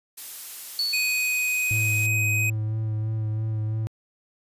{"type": "noise", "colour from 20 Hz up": "blue", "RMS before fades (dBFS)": -36, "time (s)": [0.17, 2.07], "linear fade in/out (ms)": 10}
{"type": "tone with exponential decay", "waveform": "sine", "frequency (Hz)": 4443, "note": "C#8", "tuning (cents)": 3, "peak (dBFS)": -21, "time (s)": [0.79, 1.99], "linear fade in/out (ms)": 1, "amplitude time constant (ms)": 260}
{"type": "tone with pitch glide", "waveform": "square", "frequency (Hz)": [2500, 2514], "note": ["D#7", "D#7"], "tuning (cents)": [8, 17], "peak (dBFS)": -23, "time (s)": [0.93, 2.5], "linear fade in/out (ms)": 5, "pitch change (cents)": 9, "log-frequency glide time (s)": [1.49, 2.07]}
{"type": "tone with vibrato", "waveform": "triangle", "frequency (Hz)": 109.1, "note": "A2", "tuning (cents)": -14, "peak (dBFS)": -22, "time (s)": [1.71, 3.87], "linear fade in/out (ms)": 0, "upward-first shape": "sine", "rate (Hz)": 3, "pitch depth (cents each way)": 21}
{"effects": ["resampled to 32000 Hz"]}